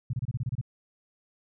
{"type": "tone bursts", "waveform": "sine", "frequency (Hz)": 123.47, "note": "B2", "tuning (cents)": 0, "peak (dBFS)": -26, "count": 9, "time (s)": [0.1, 0.613], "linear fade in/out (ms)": 5, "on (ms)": 33, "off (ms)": 27, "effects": []}